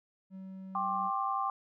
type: tone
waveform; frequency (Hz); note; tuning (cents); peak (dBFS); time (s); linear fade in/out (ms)
triangle; 190; F#3; +46; -40; 0.3-1.11; 50
type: chord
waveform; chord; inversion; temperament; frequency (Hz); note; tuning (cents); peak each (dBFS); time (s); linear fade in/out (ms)
sine; G suspended fourth; none; equal with one note detuned; 784 / 1063.6 / 1174.7; G5 / C6 / D6; 0 / +28 / 0; -34; 0.75-1.5; 2
effects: none